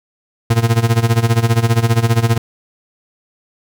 40% pulse tone with tremolo, 115.3 Hz, A#2, 19 cents flat, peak -7 dBFS, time 0.5-2.38 s, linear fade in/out 5 ms, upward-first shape sine, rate 15 Hz, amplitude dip 85%, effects none

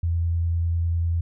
sine tone with vibrato, 84.3 Hz, E2, 39 cents sharp, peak -20 dBFS, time 0.03-1.21 s, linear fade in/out 5 ms, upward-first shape sine, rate 10 Hz, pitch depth 10 cents each way, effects none

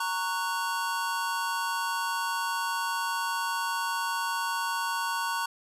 square chord, F# major, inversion first, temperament just, 925 / 1110 / 1480 Hz, A#5 / C#6 / F#6, -14 / +2 / 0 cents, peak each -32 / -34 / -34 dBFS, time 0-5.46 s, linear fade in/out 5 ms, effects resampled to 32000 Hz

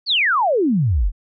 sine exponential sweep, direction down, 4699 to 36.71 Hz, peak -14 dBFS, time 0.06-1.12 s, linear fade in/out 50 ms, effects none

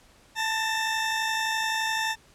20% pulse tone pair together, 883 / 1817.7 Hz, A5 / A#6, +6 / -44 cents, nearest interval octave, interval 1250 cents, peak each -22 / -25 dBFS, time 0.35-2.16 s, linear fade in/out 50 ms, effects pink hiss -57 dBFS RMS until 2.34 s + low-pass 10000 Hz 12 dB/octave

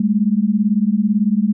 sine beating tone pair, 200.1 / 218.1 Hz, G3 / A3, +36 / -15 cents, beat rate 18 Hz, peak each -16 dBFS, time 0-1.53 s, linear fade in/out 5 ms, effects none

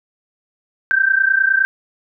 sine tone pair together, 1551 / 1580.8 Hz, G6 / G6, -19 / +14 cents, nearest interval unison, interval 33 cents, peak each -15 dBFS, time 0.91-1.65 s, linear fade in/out 0 ms, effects none

